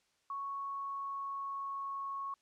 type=tone with pitch glide; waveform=sine; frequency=1108.7 to 1101.7 Hz; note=C#6 to C#6; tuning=0 to -11 cents; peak=-37 dBFS; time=0.3-2.34 s; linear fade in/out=2 ms; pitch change=-11 cents; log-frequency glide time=0.45-2.07 s; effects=white hiss -75 dBFS RMS until 2.41 s + low-pass 7000 Hz 12 dB/octave